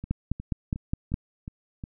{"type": "two click trains", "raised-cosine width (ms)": 5, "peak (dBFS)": [-13, -23], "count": [6, 6], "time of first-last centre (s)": [[0.11, 1.141], [0.04, 1.839]], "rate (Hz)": [4.85, 2.78], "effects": []}